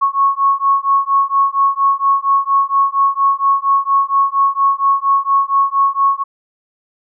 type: beating tone pair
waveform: sine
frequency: 1100 / 1104.3 Hz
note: C#6 / C#6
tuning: -14 / -7 cents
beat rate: 4.3 Hz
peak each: -14 dBFS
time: 0.01-6.24 s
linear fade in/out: 20 ms
effects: none